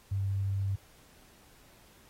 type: tone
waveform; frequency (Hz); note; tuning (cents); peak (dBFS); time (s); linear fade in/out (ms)
sine; 98; G2; 0; -28; 0.11-0.76; 10
effects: pink hiss -60 dBFS RMS until 2.09 s + AAC 48 kbps